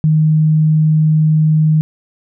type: tone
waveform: sine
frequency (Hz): 155.56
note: D#3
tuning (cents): 0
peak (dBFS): -8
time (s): 0.04-1.81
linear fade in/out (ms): 0
effects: none